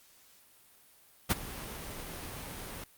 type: noise with ADSR envelope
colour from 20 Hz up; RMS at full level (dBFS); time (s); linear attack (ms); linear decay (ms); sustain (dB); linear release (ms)
pink; -24; 1.29-2.84; 23; 24; -18; 3
effects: white hiss -61 dBFS RMS until 2.97 s + Opus 48 kbps